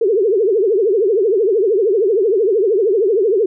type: tone with vibrato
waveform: sine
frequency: 415.3 Hz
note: G#4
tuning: in tune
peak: -11 dBFS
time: 0.01-3.46 s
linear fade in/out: 5 ms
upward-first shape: triangle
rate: 13 Hz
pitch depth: 260 cents each way
effects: none